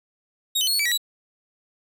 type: tone with pitch steps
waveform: sawtooth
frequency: 3763 / 3039 / 4317 / 4398 / 2307 / 1925 / 3923 Hz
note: A#7 / F#7 / C#8 / C#8 / D7 / B6 / B7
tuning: +16 / +46 / -47 / -14 / -31 / -45 / -12 cents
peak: -17 dBFS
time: 0.55-0.977 s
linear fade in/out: 10 ms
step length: 61 ms
effects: none